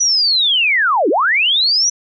sine linear two-way sweep, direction down then up, 5960 to 271.8 to 5960 Hz, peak -11 dBFS, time 0-1.9 s, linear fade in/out 10 ms, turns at 1.09 s, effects none

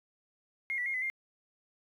triangle tone with pitch steps, 2139 / 1962 / 2137 / 2019 / 2113 Hz, C7 / B6 / C7 / B6 / C7, +38 / -12 / +36 / +38 / +16 cents, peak -27 dBFS, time 0.7-1.1 s, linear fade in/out 0 ms, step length 80 ms, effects tanh soft clip ceiling -29 dBFS

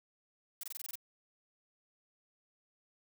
blue noise bursts, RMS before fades -42 dBFS, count 8, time 0.61-0.955 s, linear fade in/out 2 ms, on 23 ms, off 23 ms, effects none

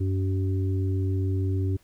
harmonic tone, 95.1 Hz, F#2, 48 cents sharp, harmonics 1 / 3 / 4, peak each -23 / -33 / -35 dBFS, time 0-1.77 s, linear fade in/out 10 ms, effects pink hiss -62 dBFS RMS until 1.83 s

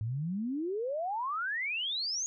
sine exponential sweep, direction up, 103.83 to 6730 Hz, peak -31 dBFS, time 0.01-2.26 s, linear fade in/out 0 ms, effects none

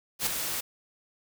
white noise with ADSR envelope, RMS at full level -25 dBFS, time 0.19-0.61 s, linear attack 76 ms, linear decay 6 ms, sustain -7 dB, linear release 11 ms, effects none

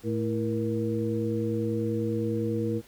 harmonic tone with a mistuned harmonic, 110 Hz, A2, in tune, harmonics 1 / 2 / 3 / 4, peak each -31 / -31 / -31 / -31 dBFS, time 0.03-2.82 s, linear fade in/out 50 ms, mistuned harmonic 4, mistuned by +120 cents, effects pink hiss -55 dBFS RMS until 2.87 s

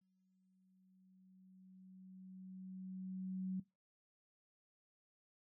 sine tone with exponential growth, 187.3 Hz, F#3, 21 cents sharp, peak -37 dBFS, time 0.01-3.6 s, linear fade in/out 5 ms, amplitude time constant 780 ms, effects noise-tail reverb RT60 0.2 s tail -19 dB re dry

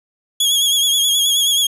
sawtooth tone with vibrato, 3322 Hz, G#7, in tune, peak -10 dBFS, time 0.4-1.67 s, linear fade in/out 5 ms, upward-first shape triangle, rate 9.4 Hz, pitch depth 62 cents each way, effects resampled to 32000 Hz

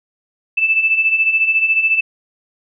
sine beating tone pair, 2626 / 2640 Hz, E7 / E7, -7 / +2 cents, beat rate 14 Hz, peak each -19 / -13 dBFS, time 0.57-2.01 s, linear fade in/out 10 ms, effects none

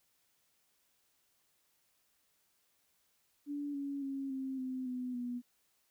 sine tone with pitch steps, 288.4 / 280.5 / 272.8 / 265.4 / 258.1 / 251.1 / 244.2 Hz, D4 / C#4 / C#4 / C4 / C4 / B3 / B3, -31 / +21 / -28 / +25 / -23 / +29 / -19 cents, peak -36 dBFS, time 3.46-5.42 s, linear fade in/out 50 ms, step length 280 ms, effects white hiss -75 dBFS RMS until 5.9 s

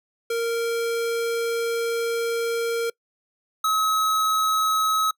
square tone pair in turn, 463.7 / 1281.6 Hz, A#4 / E6, -9 / -49 cents, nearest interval octave + tritone, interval 1760 cents, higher second, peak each -23 / -20 dBFS, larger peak second, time 0.3-2.9 / 3.64-5.11 s, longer first, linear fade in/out 5 ms, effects noise-tail reverb RT60 0.1 s tail -25 dB re dry

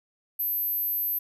sine tone, 12300 Hz, G9, 34 cents flat, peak -25 dBFS, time 0.39-1.19 s, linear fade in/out 10 ms, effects none

